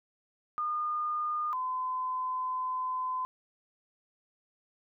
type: tone pair in turn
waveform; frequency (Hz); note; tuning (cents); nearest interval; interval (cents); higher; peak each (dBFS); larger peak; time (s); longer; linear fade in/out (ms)
sine; 1218 / 1020.7; D#6 / C6; -37 / -43; minor third; 306; first; -29 / -30; first; 0.58-1.53 / 1.53-3.25; second; 0
effects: none